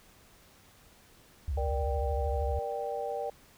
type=tone with vibrato; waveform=sine; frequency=69.3 Hz; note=C#2; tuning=in tune; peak=-29 dBFS; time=1.48-2.59 s; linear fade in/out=0 ms; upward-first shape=sine; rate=13 Hz; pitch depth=240 cents each way
type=chord; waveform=sine; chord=G minor; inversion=first; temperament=just; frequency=470.4 / 588 / 784 Hz; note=Bb4 / D5 / G5; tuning=+16 / +2 / 0 cents; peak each=-36 dBFS; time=1.57-3.3 s; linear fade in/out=5 ms
effects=pink hiss -59 dBFS RMS until 3.57 s